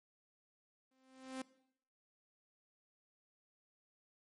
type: tone with exponential growth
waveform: sawtooth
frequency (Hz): 261.6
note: C4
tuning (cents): 0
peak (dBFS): -35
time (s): 0.91-1.42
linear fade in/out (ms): 5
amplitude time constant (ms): 110
effects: noise-tail reverb RT60 0.7 s tail -19 dB re dry + MP3 48 kbps